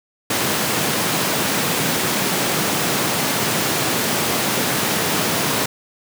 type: high-pass noise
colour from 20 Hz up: pink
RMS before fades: -20 dBFS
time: 0.3-5.66 s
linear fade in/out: 5 ms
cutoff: 130 Hz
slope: 24 dB/octave
effects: none